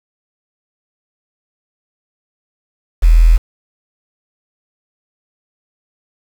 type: tone with quantisation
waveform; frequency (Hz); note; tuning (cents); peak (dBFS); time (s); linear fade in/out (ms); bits
sine; 41.2; E1; 0; -4; 3.02-3.38; 20; 5
effects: none